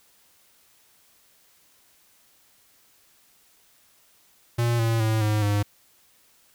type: tone with pitch steps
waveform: square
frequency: 118.3 / 114.2 / 110.25 / 106.43 / 102.75 Hz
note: A#2 / A#2 / A2 / G#2 / G#2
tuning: +26 / -35 / +4 / +43 / -18 cents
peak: -21 dBFS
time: 4.58-5.63 s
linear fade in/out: 10 ms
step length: 210 ms
effects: white hiss -60 dBFS RMS until 6.54 s

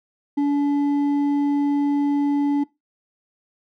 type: tone with hard clipping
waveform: sine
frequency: 286.3 Hz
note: D4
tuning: 44 cents flat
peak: -18 dBFS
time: 0.37-2.64 s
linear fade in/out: 10 ms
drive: 4 dB
effects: noise-tail reverb RT60 0.2 s tail -20 dB re dry

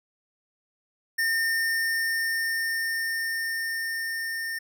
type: tone with level ramp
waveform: square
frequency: 1816 Hz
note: A#6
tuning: 46 cents flat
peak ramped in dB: -23 to -30 dBFS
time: 1.18-4.59 s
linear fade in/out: 10 ms
effects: none

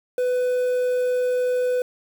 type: tone with quantisation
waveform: triangle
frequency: 499.4 Hz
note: B4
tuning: 19 cents sharp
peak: -17 dBFS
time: 0.18-1.82 s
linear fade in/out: 2 ms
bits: 7
effects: none

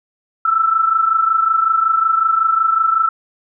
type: tone pair together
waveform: sine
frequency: 1318.5 / 1343.9 Hz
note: E6 / E6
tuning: 0 / +33 cents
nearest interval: unison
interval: 33 cents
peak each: -13 / -18 dBFS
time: 0.45-3.09 s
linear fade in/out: 5 ms
effects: none

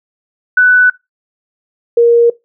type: tone pair in turn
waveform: sine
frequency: 1492 / 470 Hz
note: F#6 / A#4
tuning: +14 / +14 cents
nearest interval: octave + minor sixth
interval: 2000 cents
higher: first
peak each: -4 dBFS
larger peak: neither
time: 0.57-0.9 / 1.97-2.3 s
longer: neither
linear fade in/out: 5 ms
effects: noise-tail reverb RT60 0.2 s tail -21 dB re dry

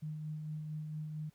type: tone with tremolo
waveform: sine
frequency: 153.7 Hz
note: D#3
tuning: 21 cents flat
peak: -37 dBFS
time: 0.02-1.3 s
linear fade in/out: 10 ms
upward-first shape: sine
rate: 4.4 Hz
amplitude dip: 30%
effects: pink hiss -72 dBFS RMS until 1.34 s

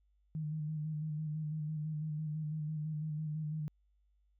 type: tone with vibrato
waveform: sine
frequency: 153.7 Hz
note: D#3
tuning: 21 cents flat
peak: -35 dBFS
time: 0.35-3.68 s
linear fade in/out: 0 ms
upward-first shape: square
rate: 6 Hz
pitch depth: 29 cents each way
effects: added 50 Hz sine -69 dBFS peak until 4.39 s

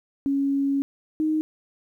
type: tone pair in turn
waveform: sine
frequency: 277.2 / 311.1 Hz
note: C#4 / D#4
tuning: 0 / 0 cents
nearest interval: major second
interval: 200 cents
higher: second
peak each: -20 dBFS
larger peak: neither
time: 0.26-0.82 / 1.2-1.41 s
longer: first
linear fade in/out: 0 ms
effects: 10-bit

